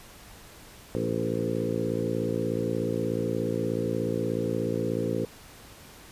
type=harmonic tone with a mistuned harmonic; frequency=56.7 Hz; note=A#1; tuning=47 cents flat; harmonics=2 / 3 / 4 / 5 / 6 / 7 / 8 / 9; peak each=-34 / -34 / -34 / -34 / -34 / -34 / -34 / -34 dBFS; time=0.95-5.25 s; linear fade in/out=0 ms; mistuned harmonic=8; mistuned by=+19 cents; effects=pink hiss -49 dBFS RMS until 6.11 s + resampled to 32000 Hz